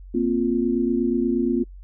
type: chord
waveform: sine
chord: Bb suspended second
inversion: none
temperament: equal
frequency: 233.1 / 261.6 / 349.2 Hz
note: Bb3 / C4 / F4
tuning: 0 / 0 / 0 cents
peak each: -23 dBFS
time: 0.14-1.64 s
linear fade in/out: 10 ms
effects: noise-tail reverb RT60 0.1 s tail -26 dB re dry + added 46 Hz sine -38 dBFS peak until 1.83 s